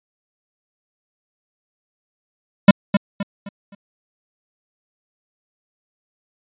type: tone with echo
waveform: square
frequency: 200.2 Hz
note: G3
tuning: 37 cents sharp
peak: -3 dBFS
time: 2.68-2.71 s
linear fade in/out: 5 ms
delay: 260 ms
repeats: 4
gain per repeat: -9 dB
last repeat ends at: 3.75 s
effects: resampled to 8000 Hz